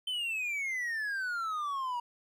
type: exponential sweep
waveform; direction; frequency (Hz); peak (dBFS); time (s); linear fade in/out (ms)
triangle; down; 3097 to 948; -30; 0.07-2; 5
effects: 12-bit